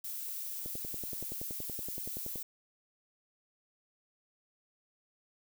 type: noise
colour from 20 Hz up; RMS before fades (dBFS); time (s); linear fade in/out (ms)
violet; -40; 0.04-2.43; 5
type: click train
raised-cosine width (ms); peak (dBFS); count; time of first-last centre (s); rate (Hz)
2; -30; 19; 0.66-2.358; 10.6
effects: none